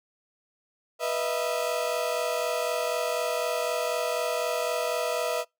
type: tone cluster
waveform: 35% pulse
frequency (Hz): 489.4 / 623 / 667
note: B4 / D#5 / E5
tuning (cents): -16 / +2 / +20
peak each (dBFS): -29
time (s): 0.99-5.45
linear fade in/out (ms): 50
effects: noise-tail reverb RT60 0.2 s tail -26 dB re dry